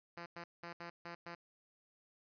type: tone bursts at uneven times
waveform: 5% pulse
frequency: 171.3 Hz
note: F3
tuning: 33 cents flat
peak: -34 dBFS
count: 6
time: 0.17-0.26 / 0.36-0.44 / 0.63-0.73 / 0.8-0.9 / 1.05-1.15 / 1.26-1.35 s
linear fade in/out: 5 ms
effects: resampled to 11025 Hz